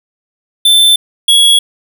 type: tone pair in turn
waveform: square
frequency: 3541 / 3342 Hz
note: A7 / G#7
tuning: +10 / +10 cents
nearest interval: minor second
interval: 100 cents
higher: first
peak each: -5 dBFS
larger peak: neither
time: 0.65-0.96 / 1.28-1.59 s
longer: neither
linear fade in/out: 5 ms
effects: none